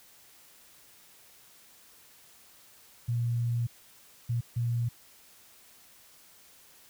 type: tone bursts at uneven times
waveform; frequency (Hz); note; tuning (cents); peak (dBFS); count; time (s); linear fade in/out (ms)
sine; 118.6; A#2; +30; -26; 3; 3.08-3.67 / 4.29-4.41 / 4.56-4.89; 10
effects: white hiss -57 dBFS RMS until 6.89 s